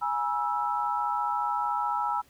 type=chord; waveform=sine; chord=E major; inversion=first; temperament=equal with one note detuned; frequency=830.6 / 964.6 / 1318.5 Hz; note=G#5 / B5 / E6; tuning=0 / -41 / 0 cents; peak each=-30 dBFS; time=0.01-2.22 s; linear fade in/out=20 ms; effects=pink hiss -61 dBFS RMS until 2.29 s